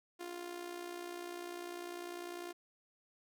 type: tone with amplitude modulation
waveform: sawtooth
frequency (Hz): 350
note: F4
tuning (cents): +4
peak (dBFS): -36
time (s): 0.19-2.53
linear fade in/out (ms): 20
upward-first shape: sine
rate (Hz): 60.1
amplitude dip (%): 65
effects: none